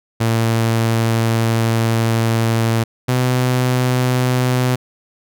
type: tone pair in turn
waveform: sawtooth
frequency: 114 / 126.23 Hz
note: A#2 / B2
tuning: -38 / +38 cents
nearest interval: major second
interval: 176 cents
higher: second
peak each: -10 dBFS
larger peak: neither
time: 0.2-2.84 / 3.08-4.76 s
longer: first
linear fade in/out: 10 ms
effects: none